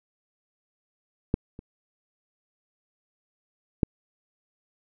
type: clicks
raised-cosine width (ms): 3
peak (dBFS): -9 / -27 / -7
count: 3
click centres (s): 1.341 / 1.591 / 3.832
effects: none